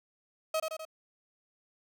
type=tone with echo; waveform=35% pulse; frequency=635 Hz; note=D#5; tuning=35 cents sharp; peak=-26 dBFS; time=0.54-0.6 s; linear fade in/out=5 ms; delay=84 ms; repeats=3; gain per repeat=-4 dB; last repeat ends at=0.852 s; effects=none